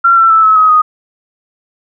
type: tone with pitch steps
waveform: sine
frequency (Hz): 1369 / 1343.2 / 1317.8 / 1292.9 / 1268.5 / 1244.5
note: F6 / E6 / E6 / E6 / D#6 / D#6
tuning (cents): -35 / +32 / -1 / -34 / +33 / 0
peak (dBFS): -4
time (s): 0.04-0.82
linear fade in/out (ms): 10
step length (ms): 130
effects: none